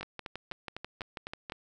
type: two click trains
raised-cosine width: 0.3 ms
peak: -22 / -22 dBFS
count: 10 / 7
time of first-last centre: 0.03-1.498 / 0.01-1.521 s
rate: 6.13 / 3.97 Hz
effects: none